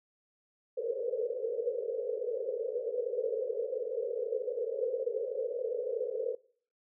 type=band-pass noise; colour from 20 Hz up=white; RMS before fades=-34 dBFS; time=0.77-6.35 s; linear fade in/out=10 ms; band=440 to 520 Hz; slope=96 dB/octave; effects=noise-tail reverb RT60 0.5 s tail -22 dB re dry